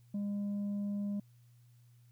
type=tone with tanh clipping; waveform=sine; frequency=203 Hz; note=G#3; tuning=39 cents flat; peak=-34 dBFS; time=0.14-1.2 s; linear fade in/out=5 ms; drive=3 dB; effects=added 120 Hz sine -59 dBFS peak until 2.11 s + white hiss -75 dBFS RMS until 2.11 s